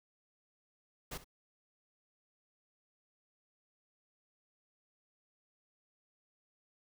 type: noise with echo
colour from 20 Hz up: pink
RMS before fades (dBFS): -42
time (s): 1.11-1.18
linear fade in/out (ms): 10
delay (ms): 65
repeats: 1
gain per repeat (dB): -15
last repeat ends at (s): 1.245
effects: none